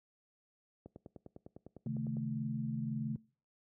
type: click train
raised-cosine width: 2 ms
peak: -35 dBFS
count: 14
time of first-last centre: 0.86-2.169 s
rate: 9.93 Hz
type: chord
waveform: sine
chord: A diminished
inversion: first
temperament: equal with one note detuned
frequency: 133.95 / 155.56 / 220 Hz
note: C3 / Eb3 / A3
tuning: +41 / 0 / 0 cents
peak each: -38 / -41 / -38 dBFS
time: 1.86-3.16 s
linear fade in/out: 2 ms
effects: noise-tail reverb RT60 0.4 s tail -23 dB re dry + high-pass 80 Hz 12 dB/octave